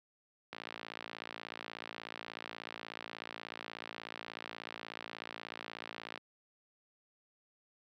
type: click train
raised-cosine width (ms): 0.3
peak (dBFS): -25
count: 320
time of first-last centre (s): 0.53-6.176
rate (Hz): 56.5
effects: high-pass 200 Hz 12 dB/octave